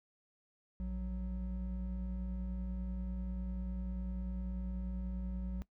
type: tone pair together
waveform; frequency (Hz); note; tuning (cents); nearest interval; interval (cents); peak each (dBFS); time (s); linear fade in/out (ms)
triangle; 58.27 / 185; A#1 / F#3; 0 / 0; octave + minor sixth; 2000; -36 / -39; 0.8-5.62; 0
effects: noise-tail reverb RT60 0.1 s tail -19 dB re dry